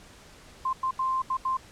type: tone bursts at uneven times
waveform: sine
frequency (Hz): 1046.5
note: C6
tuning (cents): 0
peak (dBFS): -24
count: 5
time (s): 0.65-0.73 / 0.83-0.91 / 0.99-1.22 / 1.3-1.37 / 1.45-1.57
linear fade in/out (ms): 5
effects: pink hiss -51 dBFS RMS until 1.71 s + low-pass 9000 Hz 12 dB/octave